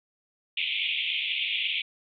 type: band-pass noise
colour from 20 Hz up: white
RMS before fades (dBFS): -29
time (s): 0.57-1.82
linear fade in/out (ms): 5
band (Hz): 2200 to 3500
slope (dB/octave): 96
effects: none